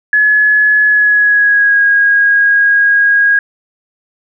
sine tone with pitch glide, 1700 to 1640.2 Hz, G#6 to G#6, +40 to -22 cents, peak -6 dBFS, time 0.13-3.39 s, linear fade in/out 2 ms, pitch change -62 cents, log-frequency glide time 0.86-1.83 s, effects none

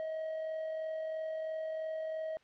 triangle tone with amplitude modulation, 635 Hz, D#5, 35 cents sharp, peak -32 dBFS, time 0-2.37 s, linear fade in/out 0 ms, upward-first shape sine, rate 43 Hz, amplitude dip 30%, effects white hiss -66 dBFS RMS until 2.43 s + low-pass 3000 Hz 12 dB/octave

